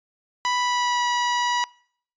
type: tone with pitch glide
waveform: sawtooth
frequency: 987.8 to 972 Hz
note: B5 to B5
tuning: 0 to -28 cents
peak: -17 dBFS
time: 0.45-1.64 s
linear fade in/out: 0 ms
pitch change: -28 cents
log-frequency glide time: 0.56-1.05 s
effects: noise-tail reverb RT60 0.6 s tail -25 dB re dry + resampled to 16000 Hz